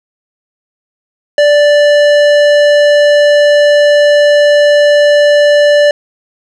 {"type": "tone with tanh clipping", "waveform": "sine", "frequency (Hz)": 586, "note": "D5", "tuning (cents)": -4, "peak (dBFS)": -6, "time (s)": [1.38, 5.91], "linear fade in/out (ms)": 2, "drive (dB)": 16, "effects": []}